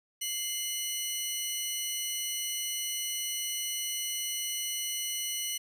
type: tone pair together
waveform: 15% pulse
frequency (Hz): 2093 / 2955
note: C7 / F#7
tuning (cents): 0 / -3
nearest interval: tritone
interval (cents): 597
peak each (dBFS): -34 / -25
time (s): 0.21-5.58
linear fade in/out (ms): 10
effects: none